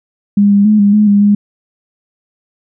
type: tone with pitch steps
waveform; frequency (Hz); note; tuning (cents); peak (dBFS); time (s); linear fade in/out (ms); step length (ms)
sine; 202.9 / 201.5 / 212.8 / 202.5 / 211 / 202.8 / 205; G#3 / G3 / G#3 / G#3 / G#3 / G#3 / G#3; -40 / +48 / +42 / -43 / +28 / -41 / -22; -5; 0.37-1.35; 5; 140
effects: none